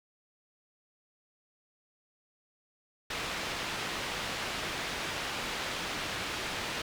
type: low-pass noise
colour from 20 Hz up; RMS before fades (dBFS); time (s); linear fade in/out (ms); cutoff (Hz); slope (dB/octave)
white; -36; 3.1-6.82; 5; 3300; 12
effects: none